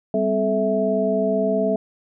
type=tone cluster; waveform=sine; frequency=197 / 256 / 432.1 / 655 Hz; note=G3 / C4 / A4 / E5; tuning=+9 / -38 / -31 / -11 cents; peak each=-24 / -26 / -23 / -21 dBFS; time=0.14-1.76 s; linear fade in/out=2 ms; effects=none